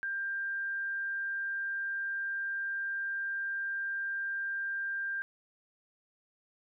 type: tone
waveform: sine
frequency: 1590 Hz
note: G6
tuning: 24 cents sharp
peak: -32 dBFS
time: 0.03-5.22 s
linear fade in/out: 0 ms
effects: none